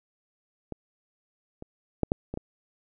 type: clicks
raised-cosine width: 2 ms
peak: -21 / -26 / -10 / -10 / -20 / -19 dBFS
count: 6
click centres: 0.723 / 1.624 / 2.033 / 2.119 / 2.34 / 2.374 s
effects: none